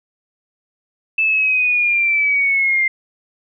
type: linear sweep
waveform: sine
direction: down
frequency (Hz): 2637 to 2093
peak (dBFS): -13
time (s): 1.18-2.88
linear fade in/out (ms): 5
effects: none